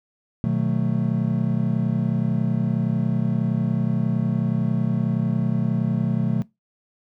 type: chord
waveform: triangle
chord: B dominant seventh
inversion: none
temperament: just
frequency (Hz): 123.47 / 154.34 / 185.21 / 222.2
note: B2 / D#3 / F#3 / A3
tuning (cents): 0 / -14 / +2 / +17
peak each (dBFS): -23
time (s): 0.44-6.42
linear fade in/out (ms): 0
effects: noise-tail reverb RT60 0.2 s tail -22 dB re dry